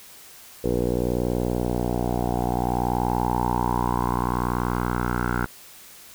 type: tone with low-pass filter sweep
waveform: 10% pulse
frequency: 60.6 Hz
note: B1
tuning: 32 cents flat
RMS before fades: -24 dBFS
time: 0.64-5.46 s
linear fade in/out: 5 ms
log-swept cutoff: 490 to 1400 Hz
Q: 5.8
effects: white hiss -46 dBFS RMS until 6.14 s